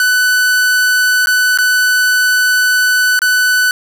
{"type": "tone with dropouts", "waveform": "45% pulse", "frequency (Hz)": 1496, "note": "F#6", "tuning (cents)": 19, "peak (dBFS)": -9, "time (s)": [0, 3.71], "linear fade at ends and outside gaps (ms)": 1, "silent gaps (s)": [[1.259, 1.271], [1.575, 1.586], [3.191, 3.218]], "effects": []}